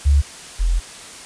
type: tone pair in turn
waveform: sine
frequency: 71.2 / 42.34 Hz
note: C#2 / E1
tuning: +47 / +47 cents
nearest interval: major sixth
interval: 900 cents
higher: first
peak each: -10 / -14 dBFS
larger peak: first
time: 0.05-0.22 / 0.59-0.8 s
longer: second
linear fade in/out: 20 ms
effects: white hiss -37 dBFS RMS until 1.25 s + resampled to 22050 Hz